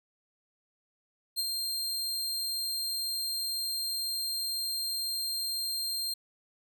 sawtooth tone with ADSR envelope, 4186 Hz, C8, in tune, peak -24 dBFS, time 1.36-6.14 s, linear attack 31 ms, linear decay 36 ms, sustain -4 dB, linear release 7 ms, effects none

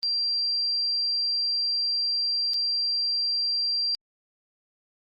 sine tone with dropouts, 4730 Hz, D8, 12 cents sharp, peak -23 dBFS, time 0.03-3.95 s, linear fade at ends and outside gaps 0 ms, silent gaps 2.535-2.542 s, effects Opus 32 kbps

